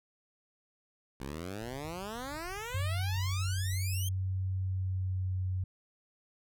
10% pulse exponential sweep, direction up, 63.2 to 3235 Hz, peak -30 dBFS, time 1.2-4.09 s, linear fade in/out 5 ms
pink low-pass noise, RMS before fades -49 dBFS, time 1.61-3.76 s, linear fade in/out 10 ms, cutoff 150 Hz, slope 96 dB/octave
sine tone with pitch glide, 94.2 to 92.74 Hz, F#2 to F#2, +32 to +5 cents, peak -30 dBFS, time 2.74-5.64 s, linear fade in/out 5 ms, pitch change -27 cents, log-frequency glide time 4.56-5.49 s
effects none

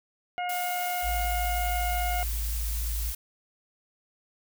harmonic tone, 716 Hz, F5, 43 cents sharp, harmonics 1 / 2 / 3 / 4, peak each -29 / -39 / -37 / -42 dBFS, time 0.38-2.23 s, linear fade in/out 0 ms
blue noise, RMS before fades -36 dBFS, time 0.49-3.15 s, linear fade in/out 5 ms
sine tone, 55 Hz, A1, in tune, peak -28 dBFS, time 1.02-3.14 s, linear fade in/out 50 ms
effects none

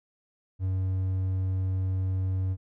triangle tone, 94 Hz, F#2, 28 cents sharp, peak -23 dBFS, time 0.59-2.57 s, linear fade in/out 50 ms, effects none

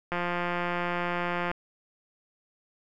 click train, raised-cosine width 0.5 ms, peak -15 dBFS, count 245, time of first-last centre 0.12-1.514 s, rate 175 Hz, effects none

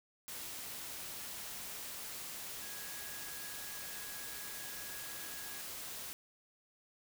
sine tone in noise, 1659 Hz, G#6, 2 cents flat, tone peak -53 dBFS, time 2.62-5.61 s, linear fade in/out 0 ms, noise white, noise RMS -45 dBFS, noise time 0.28-6.13 s, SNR -11 dB, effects none

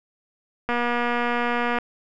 click train, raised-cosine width 0.5 ms, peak -10 dBFS, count 264, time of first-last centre 0.69-1.786 s, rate 240 Hz, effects none

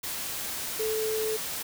sine tone in noise, 437 Hz, A4, 12 cents flat, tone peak -27 dBFS, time 0.79-1.37 s, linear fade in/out 10 ms, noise white, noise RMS -34 dBFS, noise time 0.03-1.63 s, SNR +4 dB, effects none

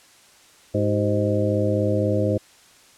harmonic tone with a mistuned harmonic, 103.83 Hz, G#2, in tune, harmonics 1 / 2 / 3 / 4 / 5 / 6, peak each -23 / -27 / -26 / -28 / -24 / -28 dBFS, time 0.74-2.38 s, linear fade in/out 10 ms, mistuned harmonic 4, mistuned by -120 cents, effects white hiss -52 dBFS RMS until 2.97 s + low-pass 9000 Hz 12 dB/octave

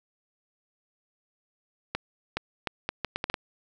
accelerating click train, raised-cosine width 0.3 ms, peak -12 dBFS, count 9, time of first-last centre 1.95-3.342 s, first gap 420 ms, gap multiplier 0.72, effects none

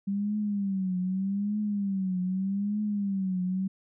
sine tone with vibrato, 196 Hz, G3, in tune, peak -26 dBFS, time 0.07-3.68 s, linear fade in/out 10 ms, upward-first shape triangle, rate 0.82 Hz, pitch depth 140 cents each way, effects none

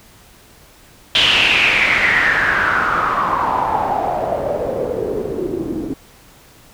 white noise with low-pass filter sweep, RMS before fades -17 dBFS, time 1.15-5.94 s, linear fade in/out 2 ms, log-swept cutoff 3200 to 290 Hz, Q 6.1, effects pink hiss -46 dBFS RMS until 6.73 s

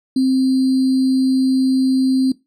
sine tone with sample-and-hold, 261.9 Hz, C4, 2 cents sharp, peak -12 dBFS, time 0.16-2.32 s, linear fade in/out 5 ms, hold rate 4410 Hz, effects noise-tail reverb RT60 0.2 s tail -19 dB re dry + low-pass 8000 Hz 12 dB/octave

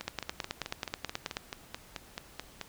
two click trains, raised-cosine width 0.2 ms, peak -15 / -19 dBFS, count 13 / 13, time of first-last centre 0.08-1.369 / 0.01-2.613 s, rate 9.31 / 4.61 Hz, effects pink hiss -55 dBFS RMS until 2.68 s

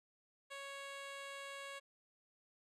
10% pulse tone, 554.4 Hz, C#5, in tune, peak -38 dBFS, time 0.5-1.8 s, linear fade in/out 20 ms, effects low-pass 9000 Hz 12 dB/octave

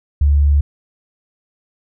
sine tone, 72 Hz, D2, 34 cents flat, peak -9 dBFS, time 0.21-0.61 s, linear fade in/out 5 ms, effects none

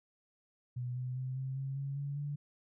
sine tone with pitch steps, 123.7 / 126.52 / 129.4 / 132.35 / 135.36 / 138.45 / 141.6 / 144.83 Hz, B2 / B2 / C3 / C3 / C#3 / C#3 / C#3 / D3, +3 / +42 / -19 / +20 / -41 / -2 / +37 / -24 cents, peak -35 dBFS, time 0.76-2.36 s, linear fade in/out 10 ms, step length 200 ms, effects none

